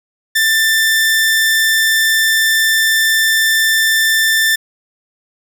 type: tone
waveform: sawtooth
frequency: 1778 Hz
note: A6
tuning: 18 cents sharp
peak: -7 dBFS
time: 0.35-4.56 s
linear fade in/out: 10 ms
effects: 7-bit